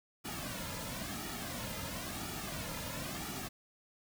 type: noise with flanger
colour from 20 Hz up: pink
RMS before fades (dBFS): -41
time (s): 0.24-3.49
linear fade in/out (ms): 20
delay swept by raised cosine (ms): 1.9 to 2.69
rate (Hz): 0.98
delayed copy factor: -0.7
effects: none